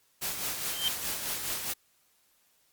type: noise with tremolo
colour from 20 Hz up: white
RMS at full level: -32 dBFS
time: 0.21-1.74 s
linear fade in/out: 20 ms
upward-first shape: sine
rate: 4.8 Hz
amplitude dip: 45%
type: tone with exponential growth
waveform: sine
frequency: 3136 Hz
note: G7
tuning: in tune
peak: -23 dBFS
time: 0.63-0.88 s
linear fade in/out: 0 ms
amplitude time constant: 54 ms
effects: white hiss -68 dBFS RMS until 2.72 s + Opus 48 kbps